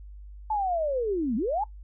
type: linear two-way sweep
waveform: sine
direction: down then up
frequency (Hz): 880 to 205.1 to 880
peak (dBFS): -24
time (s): 0.5-1.64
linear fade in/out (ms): 5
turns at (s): 1.36
effects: noise-tail reverb RT60 0.1 s tail -18 dB re dry + added 50 Hz sine -41 dBFS peak until 1.83 s